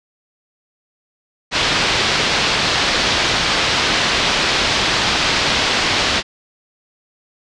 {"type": "low-pass noise", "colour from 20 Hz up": "white", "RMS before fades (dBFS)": -17, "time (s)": [1.51, 6.23], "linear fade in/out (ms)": 50, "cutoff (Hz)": 4700, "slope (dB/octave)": 24, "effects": ["resampled to 22050 Hz"]}